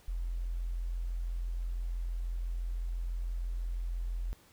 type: tone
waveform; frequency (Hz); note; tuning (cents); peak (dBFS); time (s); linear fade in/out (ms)
sine; 43; F1; -26; -32; 0.08-4.33; 0
effects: pink hiss -62 dBFS RMS until 4.52 s